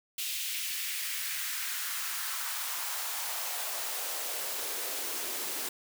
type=noise with high-pass filter sweep; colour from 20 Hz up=white; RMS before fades=-35 dBFS; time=0.18-5.69 s; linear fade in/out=5 ms; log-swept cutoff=2900 to 290 Hz; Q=1.8; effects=none